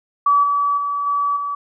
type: tone with level steps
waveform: sine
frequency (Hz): 1146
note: D6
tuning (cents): -43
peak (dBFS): -11 / -15 / -19 / -16 / -21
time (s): 0.26-1.55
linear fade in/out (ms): 5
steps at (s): 0.43 / 0.77 / 1.06 / 1.36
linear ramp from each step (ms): 10
effects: none